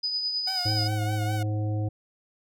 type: tone with tremolo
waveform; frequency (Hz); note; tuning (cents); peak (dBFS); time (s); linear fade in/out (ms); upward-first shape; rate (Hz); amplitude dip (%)
sine; 4978; D#8; 0; -24; 0.03-0.88; 10; triangle; 9.5; 45
type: tone with vibrato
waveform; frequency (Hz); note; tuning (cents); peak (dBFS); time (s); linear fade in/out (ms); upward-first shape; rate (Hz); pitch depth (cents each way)
sawtooth; 740; F#5; 0; -29; 0.47-1.43; 5; sine; 4.9; 57
type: harmonic tone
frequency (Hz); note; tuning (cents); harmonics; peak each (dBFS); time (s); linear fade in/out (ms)
105.8; G#2; +33; 1 / 3 / 5 / 7; -25 / -35 / -39 / -42; 0.65-1.89; 10
effects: none